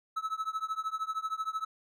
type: tone with tremolo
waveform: triangle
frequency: 1300 Hz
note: E6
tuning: 24 cents flat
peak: -26 dBFS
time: 0.16-1.65 s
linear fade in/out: 10 ms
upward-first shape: triangle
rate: 13 Hz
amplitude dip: 100%
effects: none